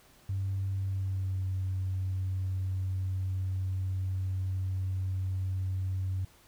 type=tone with pitch glide; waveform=sine; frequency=96.9 to 94.09 Hz; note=G2 to F#2; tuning=-20 to +30 cents; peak=-28 dBFS; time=0.29-6.25 s; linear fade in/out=5 ms; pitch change=-50 cents; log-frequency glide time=0.79-1.47 s; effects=tanh soft clip ceiling -25 dBFS + pink hiss -60 dBFS RMS until 6.47 s